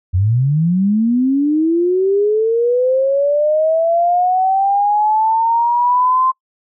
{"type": "linear sweep", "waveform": "sine", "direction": "up", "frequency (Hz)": [85.6, 1046.5], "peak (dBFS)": -11, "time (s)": [0.13, 6.32], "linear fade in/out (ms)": 20, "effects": ["noise-tail reverb RT60 0.1 s tail -23 dB re dry"]}